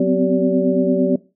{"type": "tone cluster", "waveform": "sine", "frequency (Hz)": [183.5, 250.2, 259, 385.6, 575], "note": ["F#3", "B3", "C4", "G4", "D5"], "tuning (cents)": [-14, 23, -17, -28, -37], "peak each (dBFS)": -20, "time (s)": [0, 1.16], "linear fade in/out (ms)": 5, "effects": ["noise-tail reverb RT60 0.3 s tail -20 dB re dry"]}